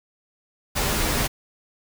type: noise with comb filter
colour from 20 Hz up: pink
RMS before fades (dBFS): -23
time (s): 0.75-1.28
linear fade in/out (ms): 20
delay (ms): 11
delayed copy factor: -0.6
effects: none